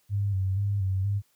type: tone with vibrato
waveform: sine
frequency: 98 Hz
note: G2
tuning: in tune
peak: -23 dBFS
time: 0.09-1.22 s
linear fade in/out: 50 ms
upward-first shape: square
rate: 2.1 Hz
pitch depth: 50 cents each way
effects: white hiss -68 dBFS RMS until 1.35 s + high-pass 60 Hz 12 dB/octave